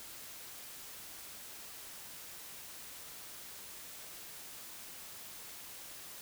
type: silence
effects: white hiss -49 dBFS RMS until 6.21 s